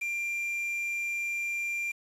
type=tone with quantisation; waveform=triangle; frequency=2379 Hz; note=D7; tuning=22 cents sharp; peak=-28 dBFS; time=0.01-1.92 s; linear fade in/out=10 ms; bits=8; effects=resampled to 32000 Hz